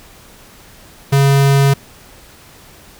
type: tone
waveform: square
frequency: 138.59 Hz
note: C#3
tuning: in tune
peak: -9 dBFS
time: 1.12-1.74 s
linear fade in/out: 10 ms
effects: pink hiss -42 dBFS RMS until 2.99 s